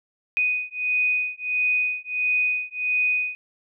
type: beating tone pair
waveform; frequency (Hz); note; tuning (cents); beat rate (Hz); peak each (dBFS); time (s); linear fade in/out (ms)
sine; 2489 / 2490.5; D#7 / D#7; 0 / +1; 1.5; -24; 0.37-3.35; 0
effects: none

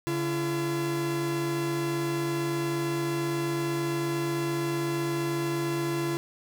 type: tone pair together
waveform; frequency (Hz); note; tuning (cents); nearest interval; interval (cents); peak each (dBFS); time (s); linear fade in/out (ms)
45% pulse; 142.49 / 338.9; C#3 / E4; +48 / +48; octave + minor third; 1500; -32 / -28; 0.07-6.17; 0
effects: none

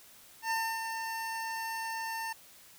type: tone with ADSR envelope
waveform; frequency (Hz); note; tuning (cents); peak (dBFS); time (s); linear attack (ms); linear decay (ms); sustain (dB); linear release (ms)
25% pulse; 902; A5; +43; -25; 0.42-2.33; 86; 290; -6; 7
effects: white hiss -56 dBFS RMS until 2.78 s

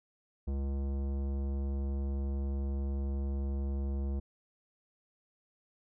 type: tone with tanh clipping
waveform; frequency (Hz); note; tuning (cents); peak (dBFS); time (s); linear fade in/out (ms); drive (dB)
sine; 68.8; C#2; -12; -33; 0.47-4.2; 10; 16
effects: none

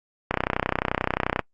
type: click train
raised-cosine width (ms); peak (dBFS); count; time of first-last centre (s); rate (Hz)
0.5; -6; 35; 0.31-1.393; 31.4
effects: noise-tail reverb RT60 0.1 s tail -23 dB re dry + Opus 48 kbps

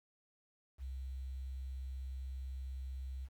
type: tone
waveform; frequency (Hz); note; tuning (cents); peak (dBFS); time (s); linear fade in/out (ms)
sine; 65.41; C2; 0; -40; 0.78-3.29; 50
effects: 11-bit

